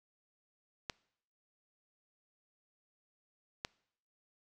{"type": "clicks", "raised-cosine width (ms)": 0.2, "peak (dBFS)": -19, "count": 2, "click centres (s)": [0.898, 3.649], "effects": ["noise-tail reverb RT60 0.7 s tail -24 dB re dry"]}